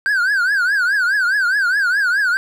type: tone with vibrato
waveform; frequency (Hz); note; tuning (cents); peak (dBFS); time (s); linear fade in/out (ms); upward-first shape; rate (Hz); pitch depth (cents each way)
triangle; 1543; G6; -28; -12; 0.06-2.37; 0; triangle; 4.8; 190
effects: none